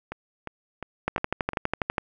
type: two click trains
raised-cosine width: 0.5 ms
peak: -9 / -18 dBFS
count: 12 / 5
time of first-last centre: 1.08-1.982 / 0.12-1.533 s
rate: 12.2 / 2.83 Hz
effects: none